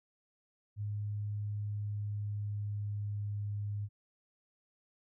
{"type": "tone with pitch glide", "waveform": "sine", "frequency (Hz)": [103.83, 102.93], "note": ["G#2", "G#2"], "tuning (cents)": [0, -15], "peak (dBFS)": -34, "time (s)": [0.76, 3.89], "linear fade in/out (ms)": 50, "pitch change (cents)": -15, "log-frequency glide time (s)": [1.53, 3.42], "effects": []}